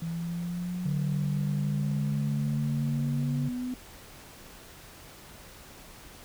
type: exponential sweep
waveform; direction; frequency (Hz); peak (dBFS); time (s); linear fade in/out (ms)
sine; up; 164.81 to 253.5; -30; 0.02-3.74; 2
type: tone with pitch glide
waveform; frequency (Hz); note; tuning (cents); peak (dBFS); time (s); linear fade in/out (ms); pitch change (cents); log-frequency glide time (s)
sine; 145.8 to 141.98; D3 to C#3; -12 to +42; -26; 0.85-3.49; 10; -46; 1.91-3.19
effects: tanh soft clip ceiling -20 dBFS + pink hiss -49 dBFS RMS until 6.24 s